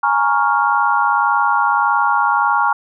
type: chord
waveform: sine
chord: Bb minor seventh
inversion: third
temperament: equal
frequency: 830.6 / 932.3 / 1108.7 / 1396.9 Hz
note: Ab5 / Bb5 / Db6 / F6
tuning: 0 / 0 / 0 / 0 cents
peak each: -18 dBFS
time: 0.03-2.73 s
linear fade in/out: 5 ms
effects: none